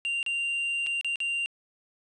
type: tone with dropouts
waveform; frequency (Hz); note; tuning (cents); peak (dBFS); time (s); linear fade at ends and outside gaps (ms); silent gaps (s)
triangle; 2777; F7; -10; -25; 0.05-1.46; 0; 0.229-0.263 / 0.864-0.869 / 1.011-1.046 / 1.158-1.203
effects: resampled to 24000 Hz